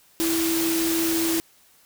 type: tone in noise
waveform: sine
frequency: 329.6 Hz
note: E4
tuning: in tune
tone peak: -22 dBFS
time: 0.2-1.4 s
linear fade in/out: 0 ms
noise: white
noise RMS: -27 dBFS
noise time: 0.2-1.4 s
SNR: +2 dB
effects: white hiss -57 dBFS RMS until 1.85 s